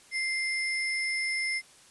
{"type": "tone with sample-and-hold", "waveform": "sine", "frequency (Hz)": 2093, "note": "C7", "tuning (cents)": 0, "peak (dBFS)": -27, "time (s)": [0.11, 1.62], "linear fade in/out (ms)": 50, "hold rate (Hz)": 7350, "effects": ["white hiss -56 dBFS RMS until 1.9 s", "resampled to 24000 Hz"]}